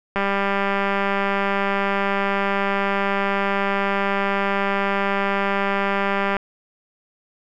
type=click train; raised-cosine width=0.5 ms; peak=-7 dBFS; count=1230; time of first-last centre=0.16-6.367 s; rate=198 Hz; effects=none